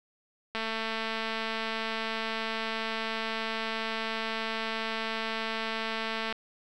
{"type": "click train", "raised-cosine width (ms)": 0.3, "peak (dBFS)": -17, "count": 1289, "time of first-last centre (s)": [0.55, 6.326], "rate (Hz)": 223, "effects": []}